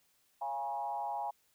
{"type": "tone with frequency modulation", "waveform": "sine", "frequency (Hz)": 825, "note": "G#5", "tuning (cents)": -12, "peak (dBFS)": -34, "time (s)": [0.41, 1.31], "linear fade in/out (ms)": 10, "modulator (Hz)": 133, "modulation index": 1, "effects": ["white hiss -72 dBFS RMS until 1.54 s"]}